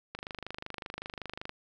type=click train; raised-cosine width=0.3 ms; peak=-22 dBFS; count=35; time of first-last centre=0.15-1.494 s; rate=25.3 Hz; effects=none